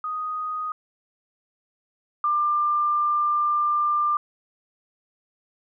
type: tone pair in turn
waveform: sine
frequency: 1244.5 / 1192.4 Hz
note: D#6 / D6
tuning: 0 / +26 cents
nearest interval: minor second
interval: 74 cents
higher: first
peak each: -26 / -19 dBFS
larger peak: second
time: 0.04-0.72 / 2.24-4.17 s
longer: second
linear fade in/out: 2 ms
effects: none